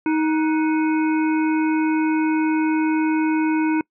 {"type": "harmonic tone with a mistuned harmonic", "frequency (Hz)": 314, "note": "D#4", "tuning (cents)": 16, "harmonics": [1, 3, 5, 7, 8], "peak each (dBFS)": [-17, -27, -31, -34, -35], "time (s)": [0.06, 3.81], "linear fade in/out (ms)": 2, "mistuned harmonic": 5, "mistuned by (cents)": -96, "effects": ["noise-tail reverb RT60 0.1 s tail -26 dB re dry"]}